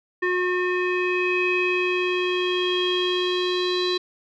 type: tone with low-pass filter sweep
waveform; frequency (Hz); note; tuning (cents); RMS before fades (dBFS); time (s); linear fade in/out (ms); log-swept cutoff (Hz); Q
square; 361.8; F#4; -39; -23; 0.22-3.98; 10; 2000 to 4000; 7.3
effects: none